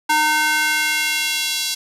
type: tone with high-pass filter sweep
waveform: square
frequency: 305.6 Hz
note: D#4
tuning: 31 cents flat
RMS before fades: -19 dBFS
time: 0.09-1.75 s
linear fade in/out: 10 ms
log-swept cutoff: 960 to 4100 Hz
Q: 1.6
effects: resampled to 32000 Hz + 7-bit